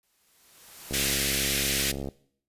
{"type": "noise with exponential growth", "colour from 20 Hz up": "white", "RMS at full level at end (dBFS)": -33, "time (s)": [0.03, 1.14], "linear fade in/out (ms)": 1, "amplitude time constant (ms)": 240}
{"type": "click train", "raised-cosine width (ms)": 2, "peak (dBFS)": -21, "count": 82, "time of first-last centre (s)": [0.91, 2.087], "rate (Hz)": 68.8}
{"type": "high-pass noise", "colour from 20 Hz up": "pink", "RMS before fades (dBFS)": -27, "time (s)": [0.93, 1.92], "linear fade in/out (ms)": 10, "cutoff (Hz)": 1900, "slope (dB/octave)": 24}
{"effects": ["noise-tail reverb RT60 0.6 s tail -20 dB re dry", "resampled to 32000 Hz"]}